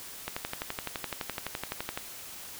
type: click train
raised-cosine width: 0.3 ms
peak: -16 dBFS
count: 21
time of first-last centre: 0.28-1.975 s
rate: 11.8 Hz
effects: white hiss -44 dBFS RMS until 2.59 s